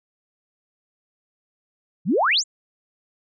sine exponential sweep, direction up, 141.9 to 7870 Hz, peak -16 dBFS, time 2.05-2.44 s, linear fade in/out 50 ms, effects none

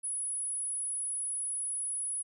sine tone, 10190 Hz, D#9, 40 cents sharp, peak -32 dBFS, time 0.03-2.23 s, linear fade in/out 20 ms, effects none

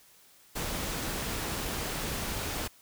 pink noise, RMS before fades -34 dBFS, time 0.55-2.68 s, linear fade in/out 10 ms, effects white hiss -59 dBFS RMS until 2.81 s

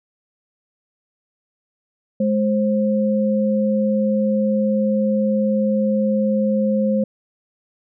sine tone pair together, 210 / 528.7 Hz, G#3 / C5, +19 / +18 cents, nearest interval octave + major third, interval 1599 cents, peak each -17 / -20 dBFS, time 2.2-7.04 s, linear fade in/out 5 ms, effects none

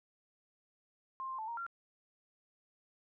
sine tone with pitch steps, 1057 / 1050 / 877 / 934 / 1378 Hz, C6 / C6 / A5 / A#5 / F6, +17 / +6 / -6 / +3 / -24 cents, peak -38 dBFS, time 1.2-1.665 s, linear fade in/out 0 ms, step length 93 ms, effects none

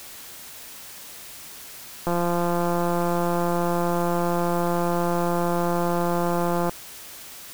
click train, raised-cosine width 1 ms, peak -11 dBFS, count 801, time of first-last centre 2.07-6.694 s, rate 173 Hz, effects white hiss -41 dBFS RMS until 7.53 s

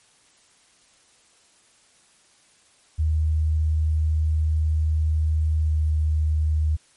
sine tone with pitch glide, 78 to 77.24 Hz, D#2 to D#2, +5 to -12 cents, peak -18 dBFS, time 2.98-6.77 s, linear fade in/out 20 ms, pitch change -17 cents, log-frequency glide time 5.62-5.73 s, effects white hiss -58 dBFS RMS until 6.96 s + MP3 48 kbps

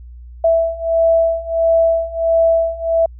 sine beating tone pair, 659.3 / 660.8 Hz, E5 / E5, 0 / +4 cents, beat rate 1.5 Hz, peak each -16 / -14 dBFS, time 0.44-3.06 s, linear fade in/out 5 ms, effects added 60 Hz sine -33 dBFS peak until 3.19 s

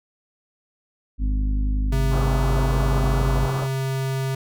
harmonic tone, 51.1 Hz, G#1, 27 cents flat, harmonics 1 / 2 / 3 / 4 / 5 / 6, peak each -19 / -36 / -39 / -38 / -32 / -46 dBFS, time 1.18-3.49 s, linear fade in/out 50 ms
square tone, 133.6 Hz, C3, 36 cents sharp, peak -23 dBFS, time 1.92-4.35 s, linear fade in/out 5 ms
white low-pass noise, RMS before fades -30 dBFS, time 2.1-3.68 s, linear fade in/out 50 ms, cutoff 1300 Hz, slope 48 dB/octave
effects none

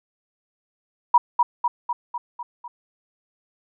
sine tone with echo, 962 Hz, B5, 46 cents flat, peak -9 dBFS, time 1.14-1.18 s, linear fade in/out 5 ms, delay 250 ms, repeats 6, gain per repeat -4 dB, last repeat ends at 2.68 s, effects none

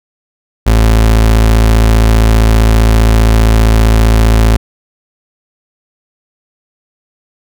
35% pulse tone, 55.2 Hz, A1, 6 cents sharp, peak -3 dBFS, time 0.66-4.57 s, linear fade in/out 10 ms, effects none

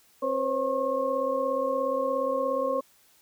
sine tone cluster, 266.3 / 505 / 542 / 1081 Hz, C4 / B4 / C#5 / C#6, +31 / +39 / -39 / -44 cents, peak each -35 / -30 / -27 / -31 dBFS, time 0.22-2.81 s, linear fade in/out 10 ms, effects white hiss -61 dBFS RMS until 3.21 s

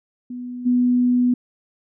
sine tone with level steps, 246.9 Hz, B3, in tune, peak -28 / -14 dBFS, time 0.3-1.34 s, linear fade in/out 5 ms, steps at 0.65 s, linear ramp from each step 20 ms, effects none

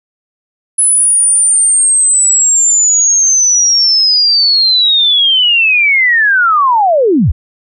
sine linear sweep, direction down, 10160 to 47.1 Hz, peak -6 dBFS, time 0.78-7.32 s, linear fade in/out 10 ms, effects none

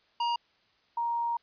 square / sine tone pair in turn, 945 / 937.9 Hz, A#5 / A#5, +23 / +10 cents, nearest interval unison, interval 13 cents, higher first, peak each -27 dBFS, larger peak neither, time 0.2-0.36 / 0.97-1.37 s, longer second, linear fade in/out 5 ms, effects white hiss -67 dBFS RMS until 1.42 s + resampled to 11025 Hz

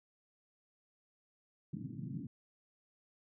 pink band-pass noise, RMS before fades -43 dBFS, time 1.73-2.27 s, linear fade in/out 5 ms, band 120 to 280 Hz, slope 48 dB/octave, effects none

